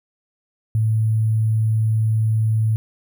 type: tone with sample-and-hold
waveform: sine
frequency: 110 Hz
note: A2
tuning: in tune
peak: -15 dBFS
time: 0.75-2.76 s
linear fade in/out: 0 ms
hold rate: 11025 Hz
effects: none